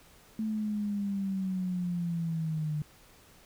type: linear sweep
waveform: sine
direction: down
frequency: 220 to 149.2 Hz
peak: -29 dBFS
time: 0.39-2.82 s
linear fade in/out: 2 ms
effects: pink hiss -58 dBFS RMS until 3.45 s